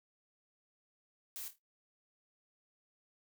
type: noise with echo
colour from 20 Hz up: blue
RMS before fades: -44 dBFS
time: 1.36-1.48 s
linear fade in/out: 0 ms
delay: 26 ms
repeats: 4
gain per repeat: -9 dB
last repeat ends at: 1.584 s
effects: noise-tail reverb RT60 0.2 s tail -25 dB re dry